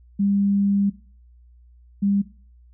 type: tone pair in turn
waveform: sine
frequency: 200 / 200 Hz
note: G3 / G3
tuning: +35 / +35 cents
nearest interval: unison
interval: 0 cents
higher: neither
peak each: -17 dBFS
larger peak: neither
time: 0.19-0.9 / 2.02-2.22 s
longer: first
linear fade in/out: 10 ms
effects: noise-tail reverb RT60 0.4 s tail -18 dB re dry + added 60 Hz sine -48 dBFS peak until 2.73 s